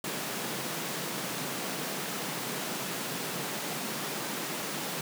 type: high-pass noise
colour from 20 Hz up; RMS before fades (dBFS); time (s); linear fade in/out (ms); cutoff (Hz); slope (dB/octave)
pink; -35; 0.04-5.01; 2; 140; 48
effects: none